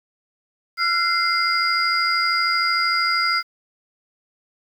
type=tone cluster; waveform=sine; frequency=1355 / 1448 / 2083 / 4867 Hz; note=E6 / F#6 / C7 / D#8; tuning=+47 / -38 / -8 / -39 cents; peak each=-21 / -26 / -22 / -22 dBFS; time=0.77-3.43 s; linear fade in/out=50 ms; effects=tanh soft clip ceiling -9 dBFS + 8-bit